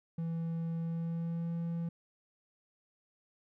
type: tone with pitch glide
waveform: triangle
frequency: 165.5 to 168.2 Hz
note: E3 to E3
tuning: +7 to +35 cents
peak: -31 dBFS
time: 0.18-1.89 s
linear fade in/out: 5 ms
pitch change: +28 cents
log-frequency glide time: 0.79-1.53 s
effects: none